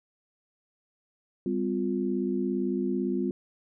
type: tone cluster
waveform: sine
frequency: 197.9 / 255.7 / 351.9 Hz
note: G3 / C4 / F4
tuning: +17 / -40 / +13 cents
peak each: -30 dBFS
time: 1.46-3.31 s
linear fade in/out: 2 ms
effects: none